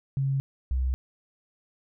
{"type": "tone pair in turn", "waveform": "sine", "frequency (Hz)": [136.2, 64.35], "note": ["C#3", "C2"], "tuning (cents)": [-30, -28], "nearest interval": "octave + minor second", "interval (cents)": 1298, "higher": "first", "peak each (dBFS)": -23, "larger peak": "neither", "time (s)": [[0.17, 0.4], [0.71, 0.94]], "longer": "neither", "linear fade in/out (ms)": 0, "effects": []}